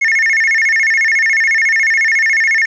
triangle tone with vibrato, 1976 Hz, B6, in tune, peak -8 dBFS, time 0.01-2.66 s, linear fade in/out 10 ms, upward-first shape square, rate 14 Hz, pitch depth 160 cents each way, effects resampled to 16000 Hz + 7-bit

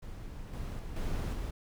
brown noise with level steps, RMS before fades -43 / -38 / -41 / -33 / -36 dBFS, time 0.02-1.51 s, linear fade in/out 10 ms, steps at 0.53 / 0.79 / 0.96 / 1.33 s, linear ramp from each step 5 ms, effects none

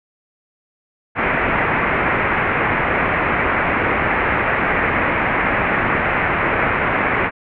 white low-pass noise, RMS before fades -18 dBFS, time 1.15-7.31 s, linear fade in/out 50 ms, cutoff 2300 Hz, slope 48 dB/octave, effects none

